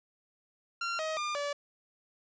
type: tone with pitch steps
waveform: sawtooth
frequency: 1377 / 631 / 1203 / 576 Hz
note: F6 / D#5 / D6 / D5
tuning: -25 / +24 / +41 / -34 cents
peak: -28 dBFS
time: 0.81-1.53 s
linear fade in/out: 5 ms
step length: 180 ms
effects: resampled to 16000 Hz